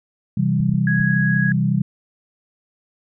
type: chord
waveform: sine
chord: C major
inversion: none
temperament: equal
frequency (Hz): 130.81 / 164.81 / 196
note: C3 / E3 / G3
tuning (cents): 0 / 0 / 0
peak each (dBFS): -20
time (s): 0.37-1.82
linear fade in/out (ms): 5
type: clicks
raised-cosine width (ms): 5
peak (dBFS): -20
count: 4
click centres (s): 0.603 / 0.693 / 0.742 / 1.001
type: tone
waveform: sine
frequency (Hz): 1661.2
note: G#6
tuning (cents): 0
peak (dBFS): -20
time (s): 0.87-1.52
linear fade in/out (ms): 2
effects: none

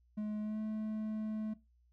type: tone with pitch glide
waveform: triangle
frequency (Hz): 211.9 to 216.2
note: G#3 to A3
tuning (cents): +35 to -30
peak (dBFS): -33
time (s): 0.17-1.54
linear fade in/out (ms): 10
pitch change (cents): +35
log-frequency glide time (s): 0.41-0.59
effects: noise-tail reverb RT60 0.2 s tail -17 dB re dry + added 60 Hz sine -66 dBFS peak until 1.92 s

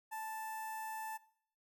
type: tone with notch filter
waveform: sawtooth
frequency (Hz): 880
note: A5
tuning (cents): 0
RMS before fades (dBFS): -43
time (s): 0.11-1.18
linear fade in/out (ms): 20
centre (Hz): 4000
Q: 0.52
effects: noise-tail reverb RT60 0.6 s tail -20 dB re dry

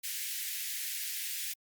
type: high-pass noise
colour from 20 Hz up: white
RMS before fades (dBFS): -37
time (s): 0.03-1.54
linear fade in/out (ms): 20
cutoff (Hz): 1700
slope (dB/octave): 48
effects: Opus 48 kbps

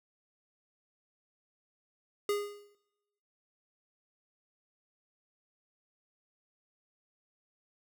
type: tone with exponential decay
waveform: square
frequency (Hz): 410.4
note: G#4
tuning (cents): -21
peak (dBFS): -27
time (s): 2.29-2.75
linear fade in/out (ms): 2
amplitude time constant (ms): 100
effects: noise-tail reverb RT60 0.9 s tail -18 dB re dry

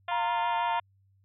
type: harmonic tone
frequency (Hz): 349.2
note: F4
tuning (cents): 0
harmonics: 2 / 3 / 4 / 5 / 6 / 7 / 8 / 9 / 10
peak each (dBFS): -33 / -37 / -39 / -41 / -43 / -44 / -45 / -46 / -47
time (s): 0.08-0.8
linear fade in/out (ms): 5
type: tone with vibrato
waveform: sine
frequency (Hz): 932.3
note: A#5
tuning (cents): 0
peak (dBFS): -27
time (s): 0.11-0.8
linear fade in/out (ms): 10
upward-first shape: sine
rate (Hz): 6.1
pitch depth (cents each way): 39
effects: added 97 Hz sine -62 dBFS peak until 1.24 s

